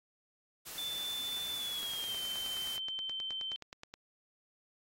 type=noise; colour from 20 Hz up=white; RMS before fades=-45 dBFS; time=0.65-2.78 s; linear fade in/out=20 ms
type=tone with pitch glide; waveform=sine; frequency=3520 to 3100 Hz; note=A7 to G7; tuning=0 to -20 cents; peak=-36 dBFS; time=0.78-3.56 s; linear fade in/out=0 ms; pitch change=-220 cents; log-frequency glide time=1.52-2.2 s
type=click train; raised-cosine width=0.2 ms; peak=-28 dBFS; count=21; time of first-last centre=1.83-3.94 s; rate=9.48 Hz
effects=AAC 48 kbps